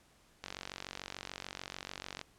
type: click train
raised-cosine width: 0.2 ms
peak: -23 dBFS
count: 84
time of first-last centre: 0.44-2.214 s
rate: 46.8 Hz
effects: pink hiss -66 dBFS RMS until 2.38 s + low-pass 11000 Hz 12 dB/octave